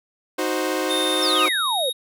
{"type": "chord", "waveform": "sawtooth", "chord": "C diminished", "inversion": "first", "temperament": "equal", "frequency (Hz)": [311.1, 370, 523.3], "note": ["Eb4", "Gb4", "C5"], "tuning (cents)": [0, 0, 0], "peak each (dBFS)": -22, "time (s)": [0.38, 1.49], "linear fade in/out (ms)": 10}
{"type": "tone with exponential growth", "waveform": "sine", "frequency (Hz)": 1244.5, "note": "D#6", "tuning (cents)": 0, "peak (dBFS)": -16, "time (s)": [0.86, 1.46], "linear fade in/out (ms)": 2, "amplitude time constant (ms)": 130}
{"type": "tone with pitch glide", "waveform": "square", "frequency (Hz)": [3631, 3750], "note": ["A#7", "A#7"], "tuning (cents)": [-46, 10], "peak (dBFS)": -23, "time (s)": [0.89, 1.93], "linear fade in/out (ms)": 20, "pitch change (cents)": 56, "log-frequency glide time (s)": [1.29, 1.44]}
{"type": "exponential sweep", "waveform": "sine", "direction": "down", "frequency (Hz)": [5588, 478.3], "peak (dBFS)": -22, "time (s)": [1.22, 1.9], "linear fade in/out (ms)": 10}
{"effects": []}